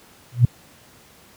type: tone with exponential growth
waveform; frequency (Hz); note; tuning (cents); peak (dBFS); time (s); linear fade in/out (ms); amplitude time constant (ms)
sine; 121.1; B2; -34; -5; 0.32-0.45; 5; 27
effects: pink hiss -50 dBFS RMS until 1.36 s + high-pass 80 Hz 12 dB/octave